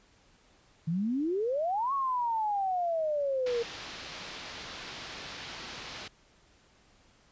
sine exponential two-way sweep, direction up then down, 155.56 to 1122 to 460.4 Hz, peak -27 dBFS, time 0.87-3.63 s, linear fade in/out 10 ms, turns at 1.93 s
white low-pass noise, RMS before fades -43 dBFS, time 3.46-6.08 s, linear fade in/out 5 ms, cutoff 4800 Hz, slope 24 dB/octave
effects pink hiss -63 dBFS RMS until 7.31 s + resampled to 16000 Hz

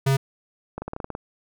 square tone, 135.7 Hz, C#3, 36 cents flat, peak -18 dBFS, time 0.06-0.17 s, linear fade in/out 10 ms
clicks, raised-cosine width 1 ms, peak -17 dBFS, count 9, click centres 0.78 / 0.82 / 0.88 / 0.934 / 0.964 / 1.002 / 1.044 / 1.103 / 1.151 s
effects none

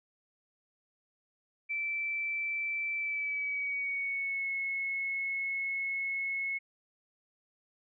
sine tone with pitch glide, 2329 to 2186 Hz, D7 to C#7, -15 to -25 cents, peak -31 dBFS, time 1.69-6.59 s, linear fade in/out 20 ms, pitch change -110 cents, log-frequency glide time 2.96-4.49 s, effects none

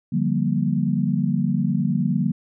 sine chord, G minor seventh, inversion second, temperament just, 147 / 176.4 / 196 / 235.2 Hz, D3 / F3 / G3 / Bb3, +2 / +18 / 0 / +16 cents, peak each -24 dBFS, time 0.12-2.32 s, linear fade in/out 10 ms, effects none

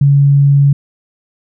sine tone, 140.9 Hz, C#3, 29 cents sharp, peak -5 dBFS, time 0.01-0.73 s, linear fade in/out 5 ms, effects none

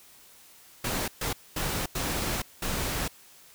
pink noise bursts at uneven times, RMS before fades -30 dBFS, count 5, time 0.84-1.08 / 1.21-1.33 / 1.56-1.86 / 1.95-2.42 / 2.62-3.08 s, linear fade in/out 5 ms, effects white hiss -54 dBFS RMS until 3.54 s

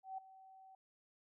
sine tone with ADSR envelope, 764 Hz, G5, 45 cents flat, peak -40 dBFS, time 0.03-0.75 s, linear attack 150 ms, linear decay 6 ms, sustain -17 dB, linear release 3 ms, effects none

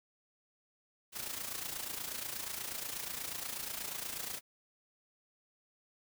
white noise with amplitude modulation, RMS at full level -38 dBFS, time 1.12-4.41 s, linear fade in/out 50 ms, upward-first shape sine, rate 28.3 Hz, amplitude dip 65%, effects none

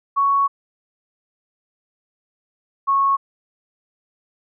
sine tone pair in turn, 1113 / 1100.2 Hz, C#6 / C#6, +7 / -13 cents, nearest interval unison, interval 20 cents, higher first, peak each -14 dBFS, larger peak neither, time 0.16-0.48 / 2.87-3.17 s, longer first, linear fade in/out 20 ms, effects none

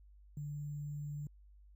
sine tone with sample-and-hold, 146.83 Hz, D3, in tune, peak -39 dBFS, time 0.37-1.27 s, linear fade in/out 2 ms, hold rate 7350 Hz, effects added 50 Hz sine -57 dBFS peak until 1.75 s

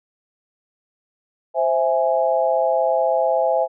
sine chord, C augmented, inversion none, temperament equal, 523.3 / 659.3 / 830.6 Hz, C5 / E5 / G#5, 0 / 0 / 0 cents, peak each -20 / -19 / -22 dBFS, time 1.54-3.68 s, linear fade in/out 50 ms, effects none

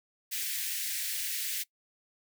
white high-pass noise, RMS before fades -34 dBFS, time 0.31-1.64 s, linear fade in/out 20 ms, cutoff 1700 Hz, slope 48 dB/octave, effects noise-tail reverb RT60 0.1 s tail -22 dB re dry

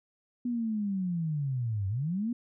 sine linear two-way sweep, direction down then up, 246.9 to 93.5 to 246.9 Hz, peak -28 dBFS, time 0.45-2.33 s, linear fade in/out 5 ms, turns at 1.88 s, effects none

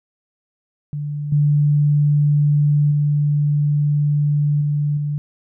sine tone with level steps, 146.83 Hz, D3, in tune, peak -22 / -12 / -14 / -16 / -19 dBFS, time 0.93-5.18 s, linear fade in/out 0 ms, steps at 1.32 / 2.91 / 4.61 / 4.97 s, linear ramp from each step 5 ms, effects none

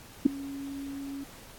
sine tone with ADSR envelope, 277.2 Hz, C#4, in tune, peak -12 dBFS, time 0.25-1.24 s, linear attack 12 ms, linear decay 6 ms, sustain -23 dB, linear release 6 ms, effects pink hiss -50 dBFS RMS until 1.58 s + AAC 64 kbps

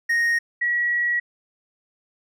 triangle / sine tone pair in turn, 1864.7 / 1921.6 Hz, A#6 / B6, 0 / -48 cents, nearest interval minor second, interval 52 cents, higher second, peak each -16 / -19 dBFS, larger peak first, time 0.09-0.39 / 0.61-1.2 s, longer second, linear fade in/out 10 ms, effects none

